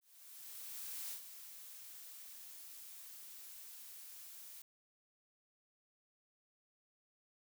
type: noise with ADSR envelope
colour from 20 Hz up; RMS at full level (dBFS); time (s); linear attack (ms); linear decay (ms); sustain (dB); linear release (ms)
blue; -44; 0.01-4.62; 1100; 97; -9; 3
effects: none